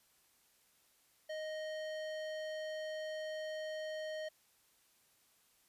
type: tone with low-pass filter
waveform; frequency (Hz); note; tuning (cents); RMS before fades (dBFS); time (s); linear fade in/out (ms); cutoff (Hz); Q
square; 622.3; D#5; 0; -42; 1.29-4.29; 10; 4300; 0.89
effects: white hiss -71 dBFS RMS until 5.68 s + resampled to 32000 Hz